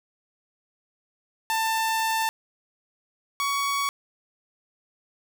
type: tone pair in turn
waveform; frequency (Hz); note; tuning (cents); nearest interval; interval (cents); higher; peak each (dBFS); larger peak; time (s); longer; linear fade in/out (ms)
sawtooth; 891 / 1122.6; A5 / C#6; +22 / +22; major third; 400; second; -19 / -20; first; 1.5-2.29 / 3.4-3.89; first; 0
effects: none